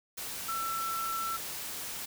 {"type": "tone in noise", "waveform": "sine", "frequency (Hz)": 1336, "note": "E6", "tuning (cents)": 23, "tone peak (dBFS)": -32, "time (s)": [0.48, 1.37], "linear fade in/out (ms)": 10, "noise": "white", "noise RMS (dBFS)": -39, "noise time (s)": [0.17, 2.06], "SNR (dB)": 4, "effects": []}